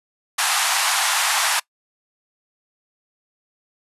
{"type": "band-pass noise", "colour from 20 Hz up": "pink", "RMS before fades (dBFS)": -20, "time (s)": [0.38, 1.6], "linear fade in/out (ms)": 10, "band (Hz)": [750, 12000], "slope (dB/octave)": 48, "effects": ["noise-tail reverb RT60 0.1 s tail -23 dB re dry", "resampled to 32000 Hz"]}